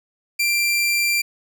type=tone; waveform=sawtooth; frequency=2365 Hz; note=D7; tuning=12 cents sharp; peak=-14 dBFS; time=0.39-1.22 s; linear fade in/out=10 ms; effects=none